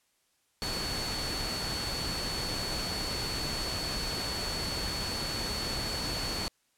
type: tone in noise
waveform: sine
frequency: 4435 Hz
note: C#8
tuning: in tune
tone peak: -35 dBFS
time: 0.62-6.48 s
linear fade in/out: 0 ms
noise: pink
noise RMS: -35 dBFS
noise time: 0.62-6.48 s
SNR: -3 dB
effects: white hiss -72 dBFS RMS until 6.77 s + low-pass 11000 Hz 12 dB/octave